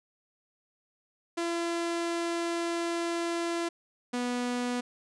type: tone pair in turn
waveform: sawtooth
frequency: 339.3 / 245.3 Hz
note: F4 / B3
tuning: -50 / -12 cents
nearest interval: tritone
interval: 562 cents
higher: first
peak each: -25 dBFS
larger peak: neither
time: 1.37-3.69 / 4.13-4.81 s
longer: first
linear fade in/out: 10 ms
effects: resampled to 22050 Hz